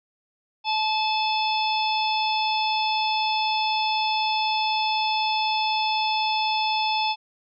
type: harmonic tone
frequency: 868 Hz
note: A5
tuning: 24 cents flat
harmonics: 1 / 3 / 4 / 5 / 6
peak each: -23 / -29 / -29 / -35 / -32 dBFS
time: 0.64-7.16 s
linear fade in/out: 50 ms
effects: none